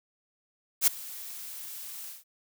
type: noise with ADSR envelope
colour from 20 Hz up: blue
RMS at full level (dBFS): -19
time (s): 0.81-2.24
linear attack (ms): 64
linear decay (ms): 7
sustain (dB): -22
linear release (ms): 160
effects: none